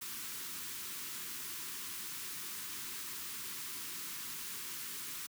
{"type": "band-stop noise", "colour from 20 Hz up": "white", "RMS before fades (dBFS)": -43, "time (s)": [0.01, 5.27], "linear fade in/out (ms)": 10, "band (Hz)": [420, 960], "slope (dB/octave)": 48, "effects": ["high-pass 100 Hz 12 dB/octave"]}